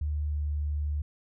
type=tone with pitch glide; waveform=sine; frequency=74.6 to 73.96 Hz; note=D2 to D2; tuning=+28 to +13 cents; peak=-27 dBFS; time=0.01-1.02 s; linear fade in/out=5 ms; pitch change=-15 cents; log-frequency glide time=0.23-0.41 s; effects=none